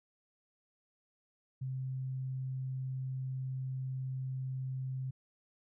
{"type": "tone", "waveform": "sine", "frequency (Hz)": 130.9, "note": "C3", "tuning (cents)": 1, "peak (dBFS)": -35, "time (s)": [1.61, 5.11], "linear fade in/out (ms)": 10, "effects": []}